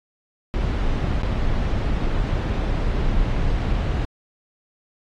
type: noise with dropouts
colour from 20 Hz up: brown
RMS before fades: -21 dBFS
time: 0.54-4.05 s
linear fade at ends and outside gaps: 0 ms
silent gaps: 1.223-1.233 s
effects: low-pass 4000 Hz 12 dB/octave + AAC 48 kbps